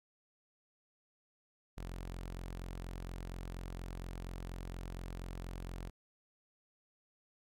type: tone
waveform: sawtooth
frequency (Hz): 44.23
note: F1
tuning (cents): +23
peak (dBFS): -38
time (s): 1.77-5.9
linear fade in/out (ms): 10
effects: AAC 64 kbps